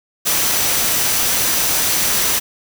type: tone in noise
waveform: sine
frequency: 5920 Hz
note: F#8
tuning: in tune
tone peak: -26 dBFS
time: 0.25-2.4 s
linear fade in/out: 20 ms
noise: white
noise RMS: -17 dBFS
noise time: 0.25-2.4 s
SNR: -12 dB
effects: none